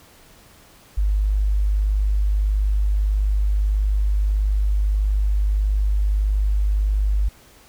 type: tone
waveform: sine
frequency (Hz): 50.8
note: G#1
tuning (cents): -38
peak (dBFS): -16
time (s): 0.97-7.29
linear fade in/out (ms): 10
effects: pink hiss -50 dBFS RMS until 7.68 s